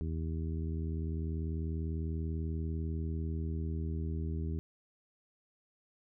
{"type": "harmonic tone", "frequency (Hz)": 80.2, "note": "E2", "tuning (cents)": -47, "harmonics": [1, 2, 3, 4, 5], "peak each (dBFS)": [-34, -40, -44, -46, -48], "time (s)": [0.01, 4.59], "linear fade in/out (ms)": 0, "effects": []}